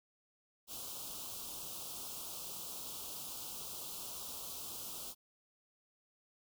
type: band-stop noise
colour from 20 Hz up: white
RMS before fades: -45 dBFS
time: 0.67-5.15 s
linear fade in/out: 50 ms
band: 1300 to 2800 Hz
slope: 48 dB/octave
effects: none